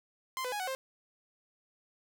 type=tone with pitch steps; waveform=sawtooth; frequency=1043 / 502 / 830 / 745 / 528 Hz; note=C6 / B4 / G#5 / F#5 / C5; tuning=-6 / +28 / -1 / +12 / +16 cents; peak=-30 dBFS; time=0.37-0.75 s; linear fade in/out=0 ms; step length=76 ms; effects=none